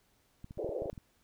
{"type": "clicks", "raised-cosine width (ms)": 5, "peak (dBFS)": -33, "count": 9, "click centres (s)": [0.444, 0.509, 0.575, 0.645, 0.692, 0.821, 0.858, 0.93, 0.978]}
{"type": "band-pass noise", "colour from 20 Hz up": "white", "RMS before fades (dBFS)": -37, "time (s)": [0.58, 0.9], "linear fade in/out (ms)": 0, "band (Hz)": [360, 600], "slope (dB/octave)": 48}
{"effects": ["pink hiss -71 dBFS RMS until 1.23 s"]}